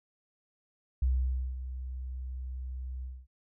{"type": "tone with ADSR envelope", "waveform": "sine", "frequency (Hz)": 63.9, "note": "C2", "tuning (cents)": -40, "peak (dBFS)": -23, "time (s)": [1.02, 3.27], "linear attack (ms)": 5, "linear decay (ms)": 530, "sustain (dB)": -12, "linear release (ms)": 240, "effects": []}